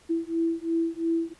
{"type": "beating tone pair", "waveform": "sine", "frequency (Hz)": [329.6, 332.5], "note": ["E4", "E4"], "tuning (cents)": [0, 15], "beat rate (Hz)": 2.9, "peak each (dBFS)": -27, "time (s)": [0.09, 1.34], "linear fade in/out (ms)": 20, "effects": ["pink hiss -57 dBFS RMS until 1.39 s", "resampled to 24000 Hz"]}